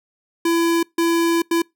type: tone bursts at uneven times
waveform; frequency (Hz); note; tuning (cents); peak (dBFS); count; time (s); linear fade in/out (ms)
square; 335.5; E4; +31; -16; 3; 0.45-0.83 / 0.98-1.42 / 1.51-1.62; 5
effects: noise-tail reverb RT60 0.2 s tail -26 dB re dry